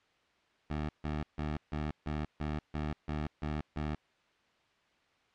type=tone bursts; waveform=15% pulse; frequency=75.6 Hz; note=D#2; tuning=49 cents flat; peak=-27 dBFS; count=10; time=0.7-3.95 s; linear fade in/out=5 ms; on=190 ms; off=150 ms; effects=white hiss -69 dBFS RMS until 5.34 s + low-pass 3000 Hz 12 dB/octave